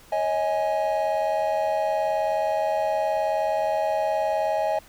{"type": "chord", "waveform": "triangle", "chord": "C# suspended second", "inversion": "none", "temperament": "equal with one note detuned", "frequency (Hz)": [554.4, 633.5, 830.6], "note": ["C#5", "D#5", "G#5"], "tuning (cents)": [0, 31, 0], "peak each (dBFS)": [-28, -22, -24], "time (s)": [0.12, 4.79], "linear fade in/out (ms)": 5, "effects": ["pink hiss -51 dBFS RMS until 4.88 s"]}